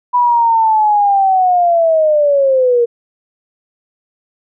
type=linear sweep; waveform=sine; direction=down; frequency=987.8 to 466.2 Hz; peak=-8 dBFS; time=0.13-2.86 s; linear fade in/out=20 ms; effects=none